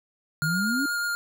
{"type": "exponential sweep", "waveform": "sine", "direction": "up", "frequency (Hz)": [146.83, 293.7], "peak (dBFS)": -25, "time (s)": [0.42, 0.86], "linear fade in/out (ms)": 5}
{"type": "tone with vibrato", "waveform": "square", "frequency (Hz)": 1415, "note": "F6", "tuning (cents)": 22, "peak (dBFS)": -26, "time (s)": [0.42, 1.15], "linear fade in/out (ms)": 0, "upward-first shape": "sine", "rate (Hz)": 8.3, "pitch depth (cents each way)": 13}
{"effects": []}